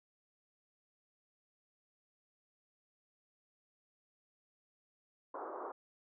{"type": "band-pass noise", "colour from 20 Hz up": "pink", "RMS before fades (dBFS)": -44, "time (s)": [5.34, 5.72], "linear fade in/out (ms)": 5, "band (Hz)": [340, 1300], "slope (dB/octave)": 48, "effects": []}